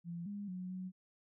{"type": "tone with pitch steps", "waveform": "sine", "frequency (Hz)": [170.9, 203.3, 182.8, 185.2], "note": ["F3", "G#3", "F#3", "F#3"], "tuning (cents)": [-37, -37, -21, 2], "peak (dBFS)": -40, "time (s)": [0.04, 0.92], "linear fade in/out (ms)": 50, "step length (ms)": 220, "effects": []}